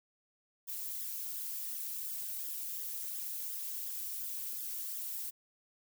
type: noise with flanger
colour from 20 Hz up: violet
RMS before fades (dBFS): -40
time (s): 0.67-5.31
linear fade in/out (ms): 20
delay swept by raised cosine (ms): 0.58 to 3.18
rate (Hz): 2.8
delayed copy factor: +0.85
effects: none